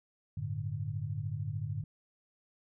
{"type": "chord", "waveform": "sine", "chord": "G suspended second", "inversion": "none", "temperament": "equal with one note detuned", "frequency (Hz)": [96.59, 110, 146.83], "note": ["G2", "A2", "D3"], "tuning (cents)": [-25, 0, 0], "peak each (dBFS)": [-39, -37, -38], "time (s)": [0.37, 1.84], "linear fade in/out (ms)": 5, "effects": []}